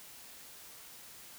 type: silence
effects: white hiss -52 dBFS RMS until 1.38 s